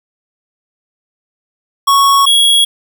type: tone pair in turn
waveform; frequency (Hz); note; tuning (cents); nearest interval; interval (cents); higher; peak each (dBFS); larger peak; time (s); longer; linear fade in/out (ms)
square; 1108.7 / 3322; C#6 / G#7; 0 / 0; octave + perfect fifth; 1900; second; -7; neither; 1.87-2.26 / 2.26-2.65; neither; 10
effects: 8-bit